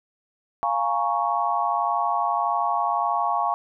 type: chord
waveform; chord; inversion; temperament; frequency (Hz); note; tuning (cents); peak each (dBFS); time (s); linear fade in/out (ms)
sine; Bb minor seventh; second; equal; 698.5 / 830.6 / 932.3 / 1108.7; F5 / Ab5 / Bb5 / Db6; 0 / 0 / 0 / 0; -26 / -26 / -28 / -25; 0.63-3.54; 0
effects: none